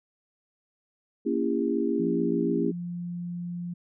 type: chord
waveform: sine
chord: A# diminished seventh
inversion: none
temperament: just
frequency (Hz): 233.1 / 279.7 / 335.6 / 402.8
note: A#3 / C#4 / E4 / G4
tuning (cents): 0 / +16 / +31 / +47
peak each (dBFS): -29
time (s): 1.25-2.72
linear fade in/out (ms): 20
type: tone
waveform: sine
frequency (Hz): 174.61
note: F3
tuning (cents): 0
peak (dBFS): -31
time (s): 1.99-3.74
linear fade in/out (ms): 10
effects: none